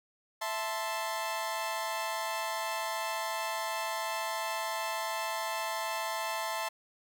sawtooth chord, A minor, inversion second, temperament equal, 659.3 / 880 / 1046.5 Hz, E5 / A5 / C6, 0 / 0 / 0 cents, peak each -34 / -32 / -34 dBFS, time 0.41-6.69 s, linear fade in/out 10 ms, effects none

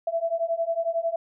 sine beating tone pair, 660 / 671 Hz, E5 / E5, +2 / +31 cents, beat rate 11 Hz, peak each -27 / -26 dBFS, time 0.07-1.16 s, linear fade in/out 5 ms, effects none

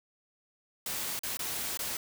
white noise with dropouts, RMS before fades -35 dBFS, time 0.86-1.97 s, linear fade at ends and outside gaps 2 ms, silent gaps 1.192-1.234 / 1.371-1.392 / 1.773-1.791 s, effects none

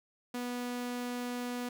sawtooth tone, 245 Hz, B3, 14 cents flat, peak -31 dBFS, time 0.34-1.69 s, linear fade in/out 5 ms, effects none

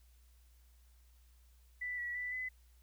sine tone with pitch steps, 1981 / 1937 / 1980 / 2015 Hz, B6 / B6 / B6 / B6, +5 / -34 / +4 / +34 cents, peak -37 dBFS, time 1.81-2.49 s, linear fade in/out 10 ms, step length 170 ms, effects added 60 Hz sine -61 dBFS peak until 2.82 s + white hiss -73 dBFS RMS until 2.82 s

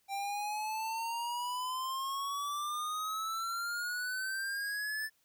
square exponential sweep, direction up, 784 to 1760 Hz, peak -35 dBFS, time 0.08-5.1 s, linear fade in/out 50 ms, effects white hiss -73 dBFS RMS until 5.24 s

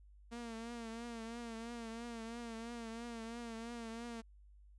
sawtooth tone with vibrato, 231.3 Hz, A#3, 13 cents flat, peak -40 dBFS, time 0.31-4.22 s, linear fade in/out 20 ms, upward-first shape triangle, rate 3 Hz, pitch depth 65 cents each way, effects added 50 Hz sine -58 dBFS peak until 4.78 s + resampled to 22050 Hz

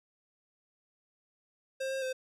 square tone with pitch steps, 531 / 534 / 519 Hz, C5 / C5 / C5, +25 / +35 / -14 cents, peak -33 dBFS, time 1.8-2.13 s, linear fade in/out 10 ms, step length 110 ms, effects low-pass 10000 Hz 12 dB/octave

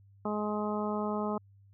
harmonic tone, 210.2 Hz, G#3, 21 cents sharp, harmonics 1 / 2 / 3 / 4 / 5 / 6, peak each -33 / -36 / -38 / -39 / -40 / -41 dBFS, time 0.25-1.38 s, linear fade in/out 5 ms, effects added 99 Hz sine -56 dBFS peak until 1.73 s

